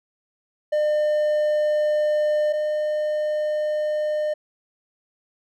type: tone pair in turn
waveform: triangle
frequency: 603 / 606.2 Hz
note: D5 / D#5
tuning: +46 / -45 cents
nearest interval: unison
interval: 9 cents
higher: second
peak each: -16 / -19 dBFS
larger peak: first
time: 0.72-2.53 / 2.53-4.34 s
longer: neither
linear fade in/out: 10 ms
effects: none